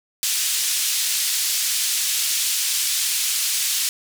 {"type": "band-pass noise", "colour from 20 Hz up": "white", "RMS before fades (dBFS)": -22, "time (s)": [0.23, 3.89], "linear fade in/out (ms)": 0, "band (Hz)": [3000, 9700], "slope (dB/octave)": 12, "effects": []}